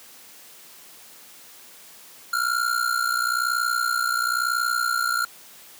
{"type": "ring-modulated tone", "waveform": "square", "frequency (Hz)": 1396.9, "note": "F6", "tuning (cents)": 0, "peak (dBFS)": -19, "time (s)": [2.33, 5.25], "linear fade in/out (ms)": 0, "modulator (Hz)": 30.5, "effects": ["white hiss -47 dBFS RMS until 5.79 s", "high-pass 150 Hz 12 dB/octave"]}